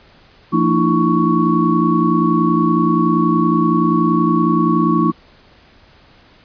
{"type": "tone cluster", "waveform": "sine", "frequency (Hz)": [171.1, 228.1, 302.8, 333.4, 1115], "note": ["F3", "A#3", "D#4", "E4", "C#6"], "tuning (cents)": [-35, -37, -47, 20, 10], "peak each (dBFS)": -18, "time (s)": [0.52, 5.12], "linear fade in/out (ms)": 20, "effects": ["pink hiss -48 dBFS RMS until 6.44 s", "resampled to 11025 Hz"]}